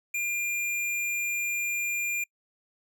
square tone, 2400 Hz, D7, 37 cents sharp, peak -28 dBFS, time 0.14-2.24 s, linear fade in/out 5 ms, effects noise-tail reverb RT60 0.1 s tail -26 dB re dry

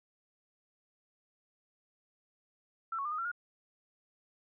sine tone with pitch steps, 1337 / 1109 / 1202 / 1244 / 1358 / 1429 Hz, E6 / C#6 / D6 / D#6 / F6 / F6, +24 / 0 / +40 / -1 / -49 / +39 cents, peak -33 dBFS, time 2.92-3.316 s, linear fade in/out 5 ms, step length 66 ms, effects none

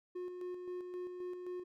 triangle tone with tremolo, 360 Hz, F#4, 47 cents flat, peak -37 dBFS, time 0.15-1.64 s, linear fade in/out 10 ms, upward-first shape square, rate 3.8 Hz, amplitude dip 40%, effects none

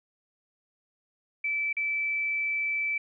sine tone with dropouts, 2317 Hz, D7, 24 cents flat, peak -26 dBFS, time 1.44-2.98 s, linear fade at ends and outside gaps 5 ms, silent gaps 1.729-1.767 s, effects none

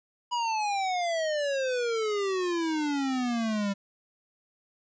square exponential sweep, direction down, 980 to 195.8 Hz, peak -27 dBFS, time 0.31-3.74 s, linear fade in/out 20 ms, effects resampled to 16000 Hz + 11-bit

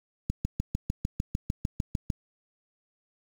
click train, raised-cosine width 5 ms, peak -15 dBFS, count 13, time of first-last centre 0.3-2.102 s, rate 6.66 Hz, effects 7-bit

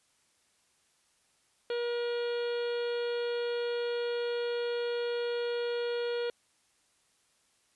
harmonic tone with a mistuned harmonic, 477.3 Hz, A#4, 41 cents sharp, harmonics 1 / 2 / 3 / 4 / 5 / 6 / 7 / 8 / 9, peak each -30 / -47 / -43 / -50 / -49 / -49 / -47 / -55 / -49 dBFS, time 1.7-6.3 s, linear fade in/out 2 ms, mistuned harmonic 8, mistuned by -28 cents, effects white hiss -70 dBFS RMS until 7.75 s + resampled to 24000 Hz

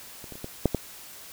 clicks, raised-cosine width 2 ms, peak -29 / -27 / -30 / -21 / -6 / -11 dBFS, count 6, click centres 0.242 / 0.323 / 0.355 / 0.444 / 0.657 / 0.747 s, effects white hiss -45 dBFS RMS until 1.32 s

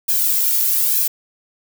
violet noise with flanger, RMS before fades -17 dBFS, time 0.08-1.08 s, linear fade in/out 10 ms, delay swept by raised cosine 1.2 to 2.15 ms, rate 1.1 Hz, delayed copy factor +0.9, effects none

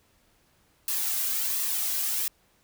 blue noise with flanger, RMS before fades -28 dBFS, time 0.88-2.28 s, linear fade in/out 2 ms, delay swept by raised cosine 1.3 to 2.27 ms, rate 1.4 Hz, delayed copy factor -0.5, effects pink hiss -65 dBFS RMS until 2.63 s

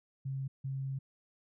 sine tone bursts at uneven times, 134.9 Hz, C#3, 47 cents flat, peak -34 dBFS, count 2, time 0.25-0.48 / 0.64-0.99 s, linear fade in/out 10 ms, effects none

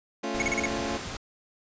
20% pulse chord, A augmented, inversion none, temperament equal, 220 / 277.2 / 349.2 Hz, A3 / C#4 / E#4, 0 / 0 / 0 cents, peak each -29 dBFS, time 0.23-0.98 s, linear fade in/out 10 ms
pink noise, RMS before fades -36 dBFS, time 0.34-1.17 s, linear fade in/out 5 ms
square tone bursts, 2200 Hz, C#7, 14 cents flat, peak -25 dBFS, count 5, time 0.4-0.656 s, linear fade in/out 0 ms, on 20 ms, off 39 ms
effects resampled to 16000 Hz

